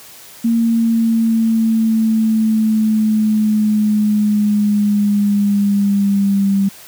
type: linear sweep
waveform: sine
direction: down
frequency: 230.8 to 196.2 Hz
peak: -11 dBFS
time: 0.44-6.69 s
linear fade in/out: 10 ms
effects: white hiss -39 dBFS RMS until 6.87 s + high-pass 60 Hz 12 dB/octave